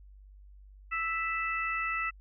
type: harmonic tone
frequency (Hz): 659.3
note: E5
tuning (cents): 0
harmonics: 2 / 3 / 4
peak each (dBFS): -33 / -34 / -35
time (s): 0.91-2.11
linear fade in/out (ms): 20
effects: added 49 Hz sine -50 dBFS peak until 2.2 s